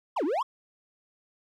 triangle exponential two-way sweep, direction down then up, 1173 to 265.9 to 1173 Hz, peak -23 dBFS, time 0.16-0.43 s, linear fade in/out 10 ms, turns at 0.24 s, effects none

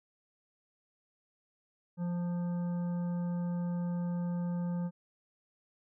harmonic tone with a mistuned harmonic, 174.61 Hz, F3, in tune, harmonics 1 / 3 / 5 / 7 / 9, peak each -31 / -46 / -50 / -58 / -61 dBFS, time 1.97-4.91 s, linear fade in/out 50 ms, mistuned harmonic 5, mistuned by +24 cents, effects none

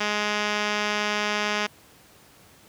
5% pulse tone with low-pass filter, 208.9 Hz, G#3, 10 cents sharp, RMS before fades -26 dBFS, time 0-1.67 s, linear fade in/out 10 ms, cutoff 4300 Hz, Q 3.4, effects pink hiss -53 dBFS RMS until 2.68 s + high-pass 80 Hz 12 dB/octave

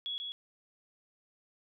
sine tone with echo, 3359 Hz, G#7, 19 cents sharp, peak -34 dBFS, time 0.06-0.18 s, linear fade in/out 0 ms, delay 140 ms, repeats 1, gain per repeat -3 dB, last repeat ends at 0.32 s, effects none

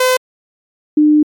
sawtooth / sine tone pair in turn, 510 / 301.3 Hz, C5 / D4, -44 / +44 cents, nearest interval major sixth, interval 912 cents, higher first, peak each -6 dBFS, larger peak neither, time 0-0.17 / 0.97-1.23 s, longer second, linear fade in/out 5 ms, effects MP3 96 kbps

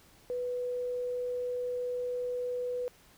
sine tone, 493.9 Hz, B4, in tune, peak -31 dBFS, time 0.3-2.88 s, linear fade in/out 0 ms, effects pink hiss -60 dBFS RMS until 3.17 s

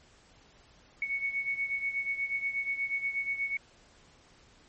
sine beating tone pair, 2217 / 2225.3 Hz, C#7 / C#7, 0 / +6 cents, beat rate 8.3 Hz, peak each -31 / -36 dBFS, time 1.02-3.57 s, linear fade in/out 2 ms, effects pink hiss -60 dBFS RMS until 4.68 s + MP3 32 kbps

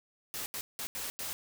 white noise bursts at uneven times, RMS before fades -38 dBFS, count 5, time 0.34-0.46 / 0.54-0.61 / 0.79-0.87 / 0.95-1.1 / 1.19-1.33 s, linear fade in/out 0 ms, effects none

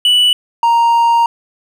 triangle tone pair in turn, 2960 / 932.3 Hz, F#7 / A#5, 0 / 0 cents, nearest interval octave + minor sixth, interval 2000 cents, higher first, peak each -6 dBFS, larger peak neither, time 0.05-0.33 / 0.63-1.26 s, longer second, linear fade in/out 2 ms, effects none

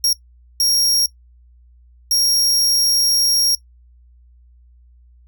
sawtooth tone bursts at uneven times, 5588 Hz, F8, in tune, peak -11 dBFS, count 3, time 0.04-0.13 / 0.6-1.06 / 2.11-3.55 s, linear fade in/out 2 ms, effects noise-tail reverb RT60 0.1 s tail -19 dB re dry + added 60 Hz sine -46 dBFS peak until 5.27 s

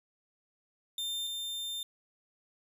40% pulse tone pair in turn, 3600 / 3600 Hz, A7 / A7, +39 / +39 cents, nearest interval unison, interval 0 cents, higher neither, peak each -32 / -34 dBFS, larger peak first, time 0.98-1.27 / 1.27-1.83 s, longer second, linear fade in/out 2 ms, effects none

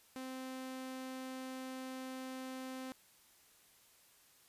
sawtooth tone, 260 Hz, C4, 11 cents flat, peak -39 dBFS, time 0.16-2.92 s, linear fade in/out 0 ms, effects white hiss -66 dBFS RMS until 4.48 s + resampled to 32000 Hz

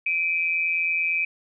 sine tone pair together, 2349 / 2518 Hz, D7 / D#7, 0 / +20 cents, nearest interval minor second, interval 120 cents, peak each -24 dBFS, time 0.06-1.25 s, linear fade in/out 5 ms, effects none

